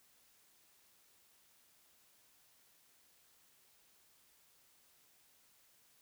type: silence
effects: white hiss -69 dBFS RMS until 6.01 s